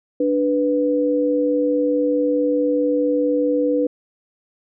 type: tone pair together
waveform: sine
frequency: 293.7 / 493.9 Hz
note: D4 / B4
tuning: 0 / 0 cents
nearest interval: major sixth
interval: 900 cents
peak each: -19 / -18 dBFS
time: 0.2-3.87 s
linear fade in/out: 5 ms
effects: none